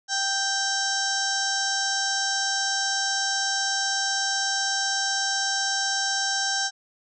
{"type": "harmonic tone", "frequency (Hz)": 784, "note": "G5", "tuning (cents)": 0, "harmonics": [1, 2, 4, 5, 6, 7, 8, 9, 10], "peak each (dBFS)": [-31, -28, -37, -34, -38, -28, -31, -40, -39], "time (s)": [0.08, 6.71], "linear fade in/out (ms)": 50, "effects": []}